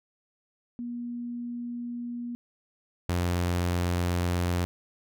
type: tone pair in turn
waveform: sine / sawtooth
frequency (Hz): 240 / 88.05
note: B3 / F2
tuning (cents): -49 / +15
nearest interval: octave + perfect fourth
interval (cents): 1736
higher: first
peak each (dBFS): -32 / -21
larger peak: second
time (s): 0.79-2.35 / 3.09-4.65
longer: neither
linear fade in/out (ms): 0
effects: none